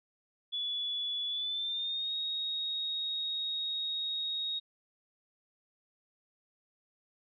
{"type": "tone with pitch glide", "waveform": "sine", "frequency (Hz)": [3425, 3757], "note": ["A7", "A#7"], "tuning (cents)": [-47, 13], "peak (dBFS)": -32, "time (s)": [0.52, 4.6], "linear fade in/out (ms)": 20, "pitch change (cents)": 160, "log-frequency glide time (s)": [1.28, 2.14], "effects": []}